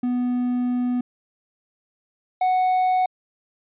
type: tone pair in turn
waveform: triangle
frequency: 246.9 / 739.9 Hz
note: B3 / F#5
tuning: 0 / 0 cents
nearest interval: octave + perfect fifth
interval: 1900 cents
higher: second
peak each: -18 / -15 dBFS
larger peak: second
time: 0.03-1.01 / 2.41-3.06 s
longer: first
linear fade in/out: 5 ms
effects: resampled to 8000 Hz